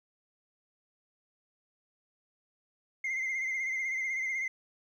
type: tone with vibrato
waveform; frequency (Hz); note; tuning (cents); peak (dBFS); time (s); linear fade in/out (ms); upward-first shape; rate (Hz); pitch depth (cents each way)
sine; 2093; C7; 0; -28; 3.04-4.48; 5; sine; 16; 48
effects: tanh soft clip ceiling -29 dBFS + 11-bit